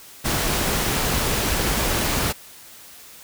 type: noise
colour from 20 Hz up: pink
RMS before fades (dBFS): -22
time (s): 0.24-2.33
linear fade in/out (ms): 20
effects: white hiss -44 dBFS RMS until 3.23 s